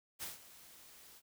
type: noise with ADSR envelope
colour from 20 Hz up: white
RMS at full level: -42 dBFS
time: 0.19-1.22 s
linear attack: 34 ms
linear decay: 150 ms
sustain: -16 dB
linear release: 48 ms
effects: none